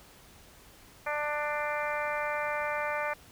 harmonic tone, 296.7 Hz, D4, 18 cents sharp, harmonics 2 / 3 / 4 / 5 / 6 / 7 / 8, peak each -34 / -36 / -37 / -38 / -39 / -39 / -40 dBFS, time 1.06-3.14 s, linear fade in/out 10 ms, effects pink hiss -55 dBFS RMS until 3.31 s

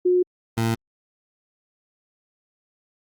sine / 20% pulse tone pair in turn, 361.1 / 113.74 Hz, F#4 / A#2, -42 / -42 cents, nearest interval octave + minor sixth, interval 2000 cents, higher first, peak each -15 dBFS, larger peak neither, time 0.05-0.23 / 0.57-0.75 s, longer neither, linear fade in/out 10 ms, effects Opus 24 kbps

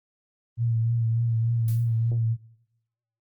sine tone with vibrato, 115.3 Hz, A#2, 19 cents flat, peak -21 dBFS, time 0.57-2.37 s, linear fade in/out 50 ms, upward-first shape triangle, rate 3.4 Hz, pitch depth 42 cents each way
blue noise with exponential decay, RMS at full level -38 dBFS, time 1.68-1.97 s, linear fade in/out 2 ms, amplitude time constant 62 ms
effects noise-tail reverb RT60 0.9 s tail -21 dB re dry + Opus 24 kbps

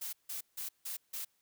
blue noise bursts, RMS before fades -40 dBFS, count 5, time 0.01-1.25 s, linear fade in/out 10 ms, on 120 ms, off 160 ms, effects white hiss -75 dBFS RMS until 1.41 s

